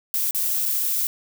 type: noise with dropouts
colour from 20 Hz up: violet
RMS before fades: -23 dBFS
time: 0.14-1.07 s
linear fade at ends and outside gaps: 1 ms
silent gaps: 0.31-0.347 / 0.655-0.659 s
effects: none